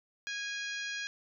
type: harmonic tone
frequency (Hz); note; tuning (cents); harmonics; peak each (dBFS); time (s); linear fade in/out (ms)
824; G#5; -14; 2 / 3 / 4 / 5 / 6 / 7 / 8; -38 / -42 / -44 / -46 / -48 / -49 / -50; 0.27-1.07; 0
effects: none